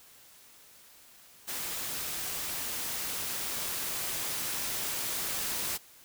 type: noise with level ramp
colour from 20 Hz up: white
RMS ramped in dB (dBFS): -36 to -33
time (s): 1.47-5.78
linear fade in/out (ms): 20
effects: white hiss -56 dBFS RMS until 6.04 s